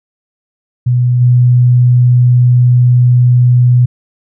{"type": "tone with level steps", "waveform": "sine", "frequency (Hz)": 123.47, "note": "B2", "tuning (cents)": 0, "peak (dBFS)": [-7, -4], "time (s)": [0.86, 3.86], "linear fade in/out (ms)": 10, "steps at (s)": 1.2, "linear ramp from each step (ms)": 20, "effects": []}